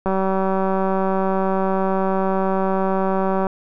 click train, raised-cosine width 1 ms, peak -8 dBFS, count 652, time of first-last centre 0.06-3.468 s, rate 191 Hz, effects none

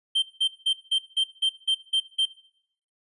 triangle tone bursts, 3136 Hz, G7, in tune, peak -18 dBFS, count 9, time 0.15-2.256 s, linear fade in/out 10 ms, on 74 ms, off 180 ms, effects noise-tail reverb RT60 0.7 s tail -20 dB re dry + resampled to 24000 Hz

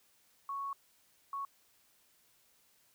sine tone bursts at uneven times, 1108.7 Hz, C#6, in tune, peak -36 dBFS, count 2, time 0.49-0.73 / 1.33-1.45 s, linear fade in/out 2 ms, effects white hiss -69 dBFS RMS until 2.94 s

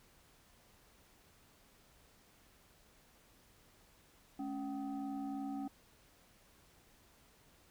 sine tone with frequency modulation, 277.2 Hz, C#4, in tune, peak -38 dBFS, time 4.39-5.68 s, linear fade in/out 5 ms, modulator 491 Hz, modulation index 0.79, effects pink hiss -66 dBFS RMS until 7.7 s

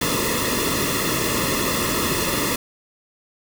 pink noise with comb filter, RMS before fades -22 dBFS, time 0.01-2.56 s, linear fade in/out 5 ms, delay 1.3 ms, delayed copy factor -0.85, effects none

